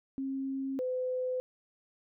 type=tone pair in turn; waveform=sine; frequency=269.1 / 508 Hz; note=C4 / B4; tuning=+49 / +49 cents; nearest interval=major seventh; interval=1100 cents; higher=second; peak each=-32 / -30 dBFS; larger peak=second; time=0.18-0.79 / 0.79-1.4 s; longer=neither; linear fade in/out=0 ms; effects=none